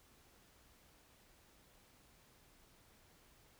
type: silence
effects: pink hiss -67 dBFS RMS until 3.59 s